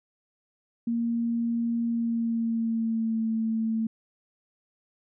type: tone with pitch glide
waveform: sine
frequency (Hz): 233.1 to 223.3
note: A#3 to A3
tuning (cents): 0 to +26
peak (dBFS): -24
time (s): 0.87-3.87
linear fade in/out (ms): 5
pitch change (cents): -74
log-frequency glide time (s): 1.86-3.25
effects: none